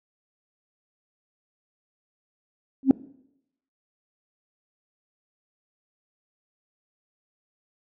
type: tone with exponential growth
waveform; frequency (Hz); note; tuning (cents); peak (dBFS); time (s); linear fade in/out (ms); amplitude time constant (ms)
sine; 267; C4; +35; -6; 2.83-2.91; 1; 17
effects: noise-tail reverb RT60 0.8 s tail -21 dB re dry + tanh soft clip ceiling -6 dBFS